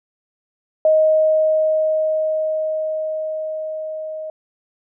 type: tone with level ramp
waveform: sine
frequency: 626 Hz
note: D#5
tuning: 10 cents sharp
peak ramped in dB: -10 to -26 dBFS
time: 0.85-4.3 s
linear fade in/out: 2 ms
effects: none